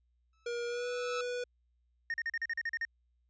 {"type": "tone with exponential growth", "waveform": "sawtooth", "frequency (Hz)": 1305, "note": "E6", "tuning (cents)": -18, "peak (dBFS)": -31, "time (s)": [0.33, 1.21], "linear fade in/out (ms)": 2, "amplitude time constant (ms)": 190}
{"type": "tone with pitch glide", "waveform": "square", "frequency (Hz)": [475.5, 490.6], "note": ["A#4", "B4"], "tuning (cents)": [34, -12], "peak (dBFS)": -35, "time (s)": [0.46, 1.44], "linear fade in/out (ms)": 5, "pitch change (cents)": 54, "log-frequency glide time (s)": [0.67, 0.87]}
{"type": "tone bursts", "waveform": "triangle", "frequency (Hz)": 1843, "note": "A#6", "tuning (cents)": -20, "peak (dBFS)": -30, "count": 10, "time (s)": [2.1, 2.851], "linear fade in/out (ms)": 2, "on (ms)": 40, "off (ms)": 39}
{"effects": ["added 60 Hz sine -70 dBFS peak until 3.29 s", "resampled to 16000 Hz"]}